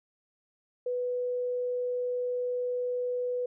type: tone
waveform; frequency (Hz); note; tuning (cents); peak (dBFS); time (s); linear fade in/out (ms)
sine; 494.4; B4; +2; -28; 0.86-3.46; 5
effects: none